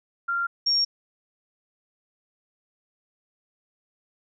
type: tone pair in turn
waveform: sine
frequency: 1387 / 5548 Hz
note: F6 / F8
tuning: -12 / -12 cents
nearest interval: 2 octaves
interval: 2400 cents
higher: second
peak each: -23 / -19 dBFS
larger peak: second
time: 0.28-0.47 / 0.66-0.85 s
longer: neither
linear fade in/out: 10 ms
effects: none